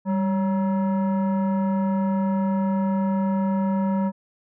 sine tone with frequency modulation, 196 Hz, G3, in tune, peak -18 dBFS, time 0.05-4.12 s, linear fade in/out 50 ms, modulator 752 Hz, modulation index 0.57, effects tanh soft clip ceiling -17 dBFS

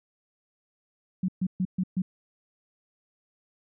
sine tone bursts, 185 Hz, F#3, in tune, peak -23 dBFS, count 5, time 1.23-2.02 s, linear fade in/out 5 ms, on 54 ms, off 130 ms, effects none

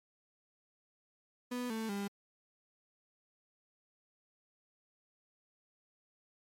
35% pulse tone with pitch steps, 246.9 / 222.5 / 200.5 Hz, B3 / A3 / G3, 0 / +20 / +39 cents, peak -34 dBFS, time 1.51-2.08 s, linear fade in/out 10 ms, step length 190 ms, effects MP3 64 kbps

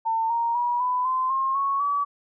sine tone with pitch steps, 901 / 932.2 / 964.6 / 998 / 1032.6 / 1068.4 / 1105.4 / 1143.7 Hz, A5 / A#5 / B5 / B5 / C6 / C6 / C#6 / D6, +41 / 0 / -41 / +18 / -23 / +36 / -5 / -46 cents, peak -21 dBFS, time 0.05-2.05 s, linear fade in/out 20 ms, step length 250 ms, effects none

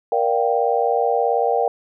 sine chord, G minor seventh, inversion first, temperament just, 470.4 / 588 / 705.6 / 784 Hz, Bb4 / D5 / F5 / G5, +16 / +2 / +18 / 0 cents, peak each -20 / -24 / -22 / -21 dBFS, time 0.12-1.68 s, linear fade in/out 2 ms, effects none

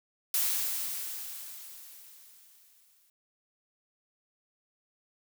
blue noise with exponential decay, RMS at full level -27 dBFS, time 0.34-3.1 s, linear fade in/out 2 ms, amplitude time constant 600 ms, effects none

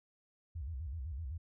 sine tone with vibrato, 72.9 Hz, D2, 12 cents flat, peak -38 dBFS, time 0.55-1.38 s, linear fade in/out 10 ms, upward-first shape square, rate 7.9 Hz, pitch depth 220 cents each way, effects none

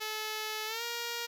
5% pulse tone with pitch glide, 432 to 471.1 Hz, A4 to A#4, -32 to +18 cents, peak -23 dBFS, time 0-1.27 s, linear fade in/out 20 ms, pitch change +150 cents, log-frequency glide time 0.66-0.83 s, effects none

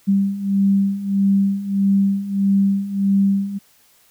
sine beating tone pair, 196 / 197.6 Hz, G3 / G3, 0 / +14 cents, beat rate 1.6 Hz, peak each -20 / -16 dBFS, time 0.07-3.59 s, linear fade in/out 20 ms, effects white hiss -55 dBFS RMS until 4.1 s

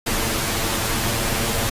pink noise with comb filter, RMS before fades -22 dBFS, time 0.06-1.7 s, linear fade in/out 10 ms, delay 8.8 ms, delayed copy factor +0.7, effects resampled to 32000 Hz

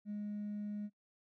triangle tone with hard clipping, 207.7 Hz, G#3, in tune, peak -38 dBFS, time 0.05-0.9 s, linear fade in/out 50 ms, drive 2 dB, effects noise-tail reverb RT60 0.1 s tail -21 dB re dry

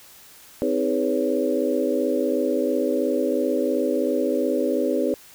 sine tone cluster, 259.8 / 315.7 / 410.8 / 497.1 / 560 Hz, C4 / D#4 / G#4 / B4 / C#5, -12 / +25 / -19 / +11 / +18 cents, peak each -26 dBFS, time 0.62-5.14 s, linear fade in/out 0 ms, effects white hiss -48 dBFS RMS until 5.34 s

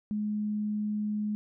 sine tone, 210.4 Hz, G#3, 23 cents sharp, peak -28 dBFS, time 0.11-1.35 s, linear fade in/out 0 ms, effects none

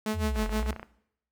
sawtooth tone with tremolo, 215.8 Hz, A3, 33 cents flat, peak -22 dBFS, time 0.06-0.71 s, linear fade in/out 2 ms, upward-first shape sine, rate 6.4 Hz, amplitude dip 85%
sine linear two-way sweep, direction down then up, 92.5 to 45.04 to 69.1 Hz, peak -28 dBFS, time 0.13-0.75 s, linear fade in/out 50 ms, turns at 0.46 s
click train, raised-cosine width 0.5 ms, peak -24 dBFS, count 15, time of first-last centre 0.36-0.83 s, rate 29.8 Hz
effects noise-tail reverb RT60 0.7 s tail -18 dB re dry

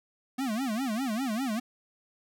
square tone with vibrato, 240.3 Hz, B3, 47 cents flat, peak -29 dBFS, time 0.38-1.6 s, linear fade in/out 10 ms, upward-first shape sine, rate 5 Hz, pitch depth 240 cents each way, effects none

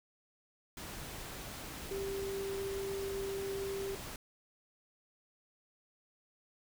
sine tone in noise, 392 Hz, G4, in tune, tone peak -36 dBFS, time 1.91-3.95 s, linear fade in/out 2 ms, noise pink, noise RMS -45 dBFS, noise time 0.77-4.16 s, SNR +6 dB, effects none

